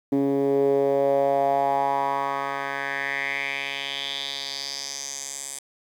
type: tone with band-pass filter sweep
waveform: 10% pulse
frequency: 138.7 Hz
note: C#3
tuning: 1 cent sharp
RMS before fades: -25 dBFS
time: 0.12-5.59 s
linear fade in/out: 5 ms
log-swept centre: 300 to 8500 Hz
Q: 3.9
effects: 9-bit